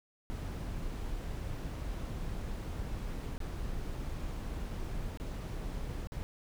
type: noise with dropouts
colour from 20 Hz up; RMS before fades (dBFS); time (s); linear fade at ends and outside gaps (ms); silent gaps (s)
brown; -38; 0.3-6.23; 0; 3.38-3.403 / 5.173-5.199 / 6.072-6.12
effects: none